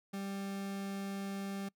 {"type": "tone", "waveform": "40% pulse", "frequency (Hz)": 196.8, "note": "G3", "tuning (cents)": 7, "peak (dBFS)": -37, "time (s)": [0.13, 1.69], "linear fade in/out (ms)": 10, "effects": ["noise-tail reverb RT60 0.1 s tail -24 dB re dry"]}